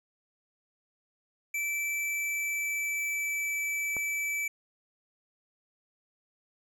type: tone with pitch glide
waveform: square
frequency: 2324 to 2311 Hz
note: D7 to D7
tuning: -19 to -28 cents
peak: -30 dBFS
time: 1.54-4.48 s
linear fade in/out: 5 ms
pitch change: -9 cents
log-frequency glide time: 1.74-3.5 s
type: click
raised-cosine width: 1 ms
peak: -26 dBFS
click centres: 3.967 s
effects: none